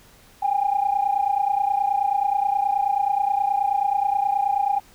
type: tone pair together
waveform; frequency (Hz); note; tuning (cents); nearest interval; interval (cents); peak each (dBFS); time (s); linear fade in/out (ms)
sine; 790.6 / 820; G5 / G#5; +15 / -22; minor second; 63; -21; 0.42-4.8; 10
effects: tanh soft clip ceiling -11 dBFS + pink hiss -52 dBFS RMS until 4.94 s